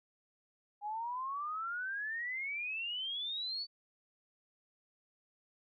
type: exponential sweep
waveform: sine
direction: up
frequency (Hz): 813 to 4553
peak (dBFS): -36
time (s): 0.81-3.67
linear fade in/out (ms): 50
effects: none